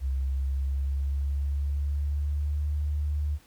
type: tone with pitch glide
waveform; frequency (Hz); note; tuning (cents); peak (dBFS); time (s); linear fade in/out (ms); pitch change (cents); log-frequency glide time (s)
sine; 66.6 to 73.9; C2 to D2; +31 to +11; -25; 0-3.39; 50; +180; 0.13-2.66
effects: pink hiss -59 dBFS RMS until 3.46 s